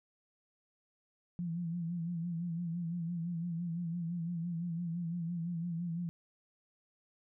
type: tone with vibrato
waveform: sine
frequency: 170.2 Hz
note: F3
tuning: 44 cents flat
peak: -34 dBFS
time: 1.39-6.09 s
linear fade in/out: 0 ms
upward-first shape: sine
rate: 5.9 Hz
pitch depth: 66 cents each way
effects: none